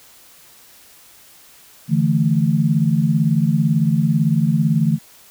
sine chord, D suspended second, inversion none, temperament equal, 146.83 / 164.81 / 220 Hz, D3 / E3 / A3, 0 / 0 / 0 cents, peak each -18 / -17 / -19 dBFS, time 1.88-4.99 s, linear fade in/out 50 ms, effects white hiss -47 dBFS RMS until 5.3 s

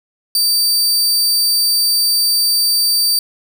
sawtooth tone, 4640 Hz, D8, 22 cents flat, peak -9 dBFS, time 0.35-3.19 s, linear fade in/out 2 ms, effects none

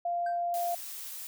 sine tone, 695 Hz, F5, 9 cents flat, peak -28 dBFS, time 0.05-0.75 s, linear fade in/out 5 ms
triangle tone with exponential decay, 1565 Hz, G6, 3 cents flat, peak -36 dBFS, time 0.26-0.44 s, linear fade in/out 5 ms, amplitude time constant 39 ms
blue noise, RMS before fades -41 dBFS, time 0.54-1.27 s, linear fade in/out 0 ms
effects none

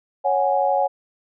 sine chord, C# suspended fourth, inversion none, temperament just, 554.4 / 739.2 / 831.5 Hz, C#5 / F#5 / G#5, 0 / -2 / +2 cents, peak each -21 dBFS, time 0.24-0.88 s, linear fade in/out 20 ms, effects none

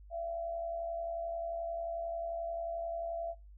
sine tone with amplitude modulation, 674 Hz, E5, 38 cents sharp, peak -33 dBFS, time 0.1-3.35 s, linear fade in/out 50 ms, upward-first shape sine, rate 71.3 Hz, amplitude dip 55%, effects noise-tail reverb RT60 0.2 s tail -18 dB re dry + added 50 Hz sine -51 dBFS peak until 3.57 s

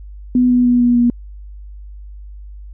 sine tone with pitch steps, 248.9 / 246.6 / 244.3 / 242.1 / 239.9 Hz, B3 / B3 / B3 / B3 / A#3, +14 / -2 / -19 / -34 / +50 cents, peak -9 dBFS, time 0.35-1.1 s, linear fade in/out 2 ms, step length 150 ms, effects added 50 Hz sine -31 dBFS peak until 2.73 s

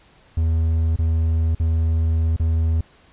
triangle tone with dropouts, 81 Hz, E2, 30 cents flat, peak -14 dBFS, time 0.37-2.81 s, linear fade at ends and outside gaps 5 ms, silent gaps 0.961-0.988 / 1.55-1.598 / 2.364-2.397 s, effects pink hiss -53 dBFS RMS until 3.12 s + resampled to 8000 Hz

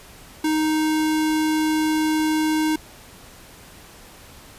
square tone, 311.1 Hz, D#4, in tune, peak -19 dBFS, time 0.44-2.76 s, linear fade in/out 5 ms, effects pink hiss -45 dBFS RMS until 4.58 s + resampled to 32000 Hz

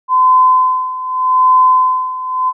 sine tone with tremolo, 1022 Hz, C6, 41 cents flat, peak -5 dBFS, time 0.08-2.53 s, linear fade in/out 50 ms, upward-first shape sine, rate 0.83 Hz, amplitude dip 80%, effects none

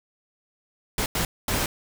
pink noise bursts at uneven times, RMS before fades -25 dBFS, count 3, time 0.98-1.06 / 1.15-1.25 / 1.48-1.66 s, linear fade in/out 2 ms, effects none

